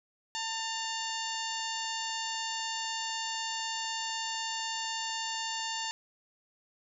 harmonic tone with a mistuned harmonic, 896 Hz, A5, 31 cents sharp, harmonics 1 / 2 / 3 / 4 / 5 / 6 / 7 / 8, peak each -38 / -41 / -40 / -42 / -41 / -46 / -46 / -42 dBFS, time 0.35-5.91 s, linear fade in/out 0 ms, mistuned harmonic 3, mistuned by +78 cents, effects none

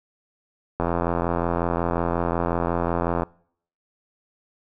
click train, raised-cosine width 1 ms, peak -9 dBFS, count 209, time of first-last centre 0.8-3.233 s, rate 85.5 Hz, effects noise-tail reverb RT60 0.6 s tail -24 dB re dry

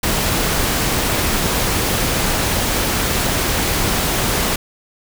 pink noise, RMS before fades -18 dBFS, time 0.03-4.56 s, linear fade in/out 5 ms, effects none

